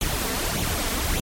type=noise with flanger; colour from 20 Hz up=pink; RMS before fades=-25 dBFS; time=0.01-1.2 s; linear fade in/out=2 ms; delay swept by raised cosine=0.29 to 4.49 ms; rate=1.7 Hz; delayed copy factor=+0.6; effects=MP3 64 kbps